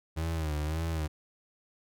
35% pulse tone with vibrato, 78.5 Hz, D#2, 16 cents sharp, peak -28 dBFS, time 0.16-1.08 s, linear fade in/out 20 ms, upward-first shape sine, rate 1.8 Hz, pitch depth 86 cents each way, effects none

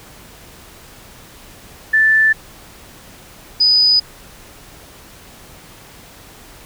sine tone pair in turn, 1760 / 4978 Hz, A6 / D#8, 0 / 0 cents, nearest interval octave + tritone, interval 1800 cents, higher second, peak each -9 dBFS, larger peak neither, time 1.93-2.33 / 3.6-4 s, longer neither, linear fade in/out 10 ms, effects pink hiss -41 dBFS RMS until 6.65 s

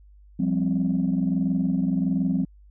sine chord, F suspended second, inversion none, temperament equal, 174.61 / 196 / 261.6 Hz, F3 / G3 / C4, 0 / 0 / 0 cents, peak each -24 dBFS, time 0.39-2.45 s, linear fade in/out 10 ms, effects tanh soft clip ceiling -14 dBFS + added 50 Hz sine -48 dBFS peak until 2.7 s

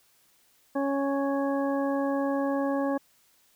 harmonic tone, 277.2 Hz, C#4, in tune, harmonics 1 / 2 / 3 / 4 / 6, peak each -27 / -29 / -35 / -37 / -41 dBFS, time 0.75-2.98 s, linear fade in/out 10 ms, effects white hiss -64 dBFS RMS until 3.55 s

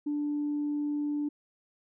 sine tone, 293.7 Hz, D4, in tune, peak -27 dBFS, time 0.06-1.29 s, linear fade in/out 10 ms, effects tanh soft clip ceiling -24 dBFS

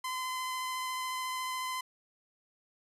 sawtooth tone with vibrato, 1025 Hz, C6, 36 cents flat, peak -30 dBFS, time 0.04-1.81 s, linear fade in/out 5 ms, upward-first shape triangle, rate 14 Hz, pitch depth 12 cents each way, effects resampled to 32000 Hz

